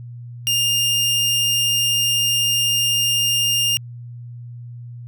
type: tone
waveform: sawtooth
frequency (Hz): 2812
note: F7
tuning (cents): +11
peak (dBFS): -13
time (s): 0.47-3.77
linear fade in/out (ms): 0
effects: added 120 Hz sine -32 dBFS peak until 5.07 s